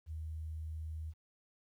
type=tone; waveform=sine; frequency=78.9 Hz; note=D#2; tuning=25 cents sharp; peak=-39 dBFS; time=0.06-1.14 s; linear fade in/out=50 ms; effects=12-bit